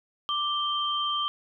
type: tone pair together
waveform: sine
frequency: 1177 / 3142 Hz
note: D6 / G7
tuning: +3 / +3 cents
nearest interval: octave + perfect fourth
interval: 1700 cents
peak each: -28 dBFS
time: 0.29-1.28 s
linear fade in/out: 0 ms
effects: none